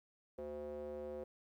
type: tone with band-pass filter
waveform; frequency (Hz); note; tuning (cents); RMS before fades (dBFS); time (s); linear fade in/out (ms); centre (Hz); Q
square; 74; D2; +14; -45; 0.38-1.24; 5; 470; 6.9
effects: 13-bit